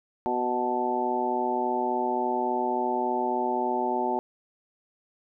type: harmonic tone with a mistuned harmonic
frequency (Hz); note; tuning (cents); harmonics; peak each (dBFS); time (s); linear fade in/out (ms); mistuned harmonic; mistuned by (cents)
123.47; B2; 0; 2 / 3 / 4 / 5 / 6 / 7; -33 / -30 / -38 / -34 / -31 / -28; 0.26-4.19; 0; 7; +23
effects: none